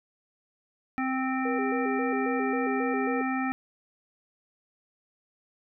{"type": "harmonic tone", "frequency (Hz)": 261.6, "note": "C4", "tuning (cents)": 0, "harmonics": [1, 3, 5, 7, 9], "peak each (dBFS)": [-28, -33, -35, -36, -38], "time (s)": [0.98, 3.52], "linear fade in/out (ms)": 0}
{"type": "tone with vibrato", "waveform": "sine", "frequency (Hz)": 440, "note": "A4", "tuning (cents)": 0, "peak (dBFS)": -30, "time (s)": [1.45, 3.22], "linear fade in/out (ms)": 5, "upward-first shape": "square", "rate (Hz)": 3.7, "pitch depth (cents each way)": 140}
{"effects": []}